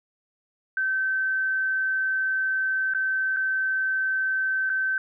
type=tone with dropouts; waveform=sine; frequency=1542 Hz; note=G6; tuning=29 cents flat; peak=-22 dBFS; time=0.77-4.98 s; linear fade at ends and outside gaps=2 ms; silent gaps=2.937-2.947 / 3.364-3.368 / 4.695-4.699 s; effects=none